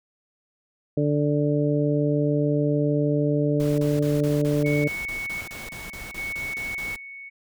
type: harmonic tone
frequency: 146.83 Hz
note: D3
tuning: in tune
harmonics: 1 / 2 / 3 / 4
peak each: -23 / -24 / -26 / -28 dBFS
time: 0.97-4.88 s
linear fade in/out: 5 ms
type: noise bursts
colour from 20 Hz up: pink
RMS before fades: -39 dBFS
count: 16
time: 3.6-6.96 s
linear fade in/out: 0 ms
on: 180 ms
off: 32 ms
type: tone with tremolo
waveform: sine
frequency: 2217 Hz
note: C#7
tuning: in tune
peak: -28 dBFS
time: 4.64-7.3 s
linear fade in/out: 20 ms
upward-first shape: square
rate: 0.65 Hz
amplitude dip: 65%
effects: none